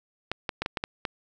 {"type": "clicks", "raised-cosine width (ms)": 0.3, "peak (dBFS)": -12, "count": 7, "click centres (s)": [0.316, 0.492, 0.62, 0.661, 0.772, 0.839, 1.052], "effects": []}